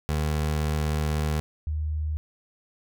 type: tone pair in turn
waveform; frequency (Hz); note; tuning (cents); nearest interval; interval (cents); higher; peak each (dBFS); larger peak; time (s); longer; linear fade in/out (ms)
25% pulse / sine; 76.1 / 76.81; D#2 / D#2; -38 / -22; unison; 16; second; -20 / -25; first; 0.09-1.4 / 1.67-2.17; first; 0
effects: none